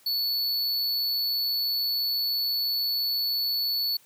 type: tone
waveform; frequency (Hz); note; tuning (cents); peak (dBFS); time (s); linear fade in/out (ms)
square; 4437; C#8; +1; -25; 0.06-3.97; 5
effects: white hiss -58 dBFS RMS until 4.05 s + high-pass 100 Hz 12 dB/octave